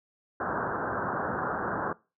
white low-pass noise, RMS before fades -31 dBFS, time 0.4-1.93 s, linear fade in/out 5 ms, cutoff 1600 Hz, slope 96 dB/octave, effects noise-tail reverb RT60 0.3 s tail -22 dB re dry + high-pass 100 Hz 12 dB/octave

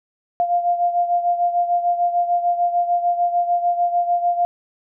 sine beating tone pair, 698.5 / 705.2 Hz, F5 / F5, 0 / +17 cents, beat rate 6.7 Hz, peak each -17 / -23 dBFS, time 0.4-4.45 s, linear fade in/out 0 ms, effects none

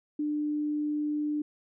sine tone, 298.3 Hz, D4, 27 cents sharp, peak -27 dBFS, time 0.19-1.42 s, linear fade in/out 5 ms, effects none

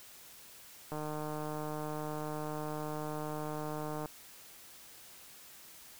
click train, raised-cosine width 1 ms, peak -26 dBFS, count 478, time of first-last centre 0.92-4.058 s, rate 152 Hz, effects white hiss -54 dBFS RMS until 5.99 s

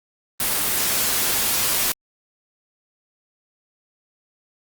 white noise, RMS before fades -21 dBFS, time 0.4-1.92 s, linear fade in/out 2 ms, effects Opus 24 kbps

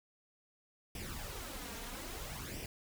pink noise with flanger, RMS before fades -44 dBFS, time 0.95-2.66 s, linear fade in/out 2 ms, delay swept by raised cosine 0.36 to 4.36 ms, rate 0.61 Hz, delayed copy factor +0.65, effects none

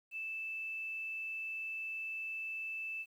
sine tone, 2637 Hz, E7, in tune, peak -38 dBFS, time 0.11-3.06 s, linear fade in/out 50 ms, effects 11-bit

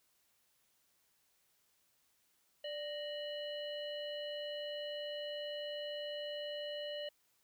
harmonic tone with a mistuned harmonic, 589 Hz, D5, 5 cents sharp, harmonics 1 / 3 / 5 / 7, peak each -41 / -52 / -45 / -55 dBFS, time 2.64-7.09 s, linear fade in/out 5 ms, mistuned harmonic 3, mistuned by +93 cents, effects white hiss -75 dBFS RMS until 7.43 s

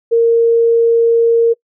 sine tone, 462.7 Hz, A#4, 13 cents flat, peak -7 dBFS, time 0.11-1.54 s, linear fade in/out 20 ms, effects noise-tail reverb RT60 0.1 s tail -24 dB re dry

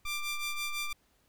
sawtooth ring-modulated tone, 1183 Hz, D6, 12 cents sharp, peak -26 dBFS, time 0.05-0.93 s, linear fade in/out 5 ms, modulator 1180 Hz, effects pink hiss -70 dBFS RMS until 1.28 s

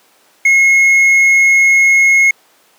sine tone with hard clipping, 2166 Hz, C#7, 41 cents flat, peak -7 dBFS, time 0.45-2.31 s, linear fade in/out 5 ms, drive 3 dB, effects pink hiss -50 dBFS RMS until 2.78 s + high-pass 400 Hz 12 dB/octave

